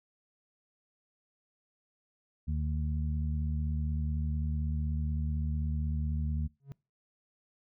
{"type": "harmonic tone", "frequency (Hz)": 75.9, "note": "D#2", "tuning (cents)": -42, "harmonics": [1, 2, 3], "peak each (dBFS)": [-30, -36, -40], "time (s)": [2.47, 6.48], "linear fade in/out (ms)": 20}
{"type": "tone with exponential growth", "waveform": "triangle", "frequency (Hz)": 138.59, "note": "C#3", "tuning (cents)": 0, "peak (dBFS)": -34, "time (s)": [6.6, 6.72], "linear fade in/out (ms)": 0, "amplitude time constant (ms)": 26}
{"effects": ["noise-tail reverb RT60 0.3 s tail -25 dB re dry"]}